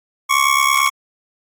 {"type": "ring-modulated tone", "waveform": "25% pulse", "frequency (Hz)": 1108.7, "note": "C#6", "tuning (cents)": 0, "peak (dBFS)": -6, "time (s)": [0.29, 0.9], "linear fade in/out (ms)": 20, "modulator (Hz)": 34.6, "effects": ["AAC 64 kbps"]}